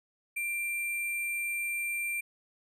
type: tone with sample-and-hold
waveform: sine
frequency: 2366 Hz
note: D7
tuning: 12 cents sharp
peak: -30 dBFS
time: 0.36-2.21 s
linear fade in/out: 10 ms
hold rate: 11025 Hz
effects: resampled to 32000 Hz